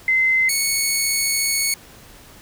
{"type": "tone pair in turn", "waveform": ["sine", "10% pulse"], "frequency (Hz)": [2062, 2213], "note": ["C7", "C#7"], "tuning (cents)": [-26, -3], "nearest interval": "minor second", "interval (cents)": 123, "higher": "second", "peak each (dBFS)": [-14, -9], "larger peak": "second", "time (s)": [[0.08, 0.49], [0.49, 1.74]], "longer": "second", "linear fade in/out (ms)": 2, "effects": ["pink hiss -45 dBFS RMS until 2.41 s"]}